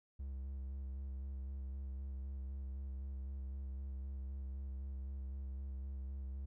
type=tone with vibrato; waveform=triangle; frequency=67 Hz; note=C2; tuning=42 cents sharp; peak=-39 dBFS; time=0.19-6.46 s; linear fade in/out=10 ms; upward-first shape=square; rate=3.9 Hz; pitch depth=24 cents each way; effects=none